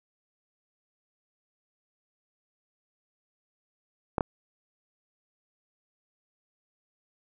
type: clicks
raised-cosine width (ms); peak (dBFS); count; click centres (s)
1; -11; 2; 4.182 / 4.208
effects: none